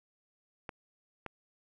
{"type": "clicks", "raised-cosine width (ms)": 0.5, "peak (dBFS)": -24, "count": 2, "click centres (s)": [0.692, 1.263], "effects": []}